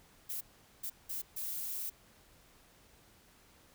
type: noise bursts at uneven times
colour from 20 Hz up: violet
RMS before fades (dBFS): -39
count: 4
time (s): 0.29-0.41 / 0.83-0.9 / 1.09-1.22 / 1.36-1.9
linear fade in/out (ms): 10
effects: pink hiss -63 dBFS RMS until 3.74 s